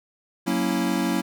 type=chord; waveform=square; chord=F# dominant seventh; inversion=none; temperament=equal; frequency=185 / 233.1 / 277.2 / 329.6 Hz; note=F#3 / A#3 / C#4 / E4; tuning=0 / 0 / 0 / 0 cents; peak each=-28 dBFS; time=0.46-1.22 s; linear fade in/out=20 ms; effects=none